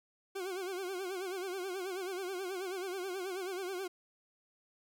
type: tone with vibrato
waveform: 40% pulse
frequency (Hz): 373.2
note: F#4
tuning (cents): +15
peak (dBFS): -36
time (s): 0.35-3.88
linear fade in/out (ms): 10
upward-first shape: sine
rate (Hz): 9.3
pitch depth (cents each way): 99
effects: none